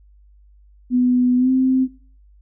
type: tone with pitch glide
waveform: sine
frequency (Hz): 248.8 to 260.3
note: B3 to C4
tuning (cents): +13 to -9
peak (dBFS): -13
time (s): 0.9-1.88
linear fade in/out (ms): 50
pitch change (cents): +78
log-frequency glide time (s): 1.37-1.5
effects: noise-tail reverb RT60 0.4 s tail -17 dB re dry + added 50 Hz sine -47 dBFS peak until 2.41 s